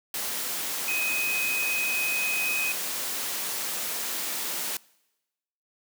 sine tone in noise, 2515 Hz, D#7, 18 cents sharp, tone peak -26 dBFS, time 0.88-2.72 s, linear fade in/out 2 ms, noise white, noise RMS -31 dBFS, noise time 0.14-4.77 s, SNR +2 dB, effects noise-tail reverb RT60 1.0 s tail -24 dB re dry + high-pass 200 Hz 12 dB/octave

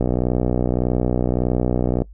click train, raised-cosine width 2 ms, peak -6 dBFS, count 125, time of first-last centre 0.01-2.02 s, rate 61.7 Hz, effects noise-tail reverb RT60 0.1 s tail -21 dB re dry + added 50 Hz sine -38 dBFS peak until 2.13 s

